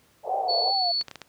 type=band-pass noise; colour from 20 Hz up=pink; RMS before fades=-31 dBFS; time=0.23-0.73 s; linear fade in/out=50 ms; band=480 to 800 Hz; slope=48 dB/octave
type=tone with vibrato; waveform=sine; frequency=735 Hz; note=F#5; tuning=12 cents flat; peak=-25 dBFS; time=0.29-0.92 s; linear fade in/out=10 ms; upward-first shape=triangle; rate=2.8 Hz; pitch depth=140 cents each way
type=tone; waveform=sine; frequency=4435 Hz; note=C#8; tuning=in tune; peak=-23 dBFS; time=0.48-1.03 s; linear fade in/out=20 ms
type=clicks; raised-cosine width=0.2 ms; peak=-20 dBFS; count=5; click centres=1.012 / 1.083 / 1.113 / 1.157 / 1.217 s
effects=pink hiss -61 dBFS RMS until 1.28 s + high-pass 80 Hz 12 dB/octave